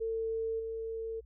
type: tone with level steps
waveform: sine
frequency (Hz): 449.5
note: A4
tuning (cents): +37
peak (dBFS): -31 / -35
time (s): 0-1.21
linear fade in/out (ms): 20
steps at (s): 0.59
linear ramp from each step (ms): 10
effects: added 60 Hz sine -53 dBFS peak until 1.25 s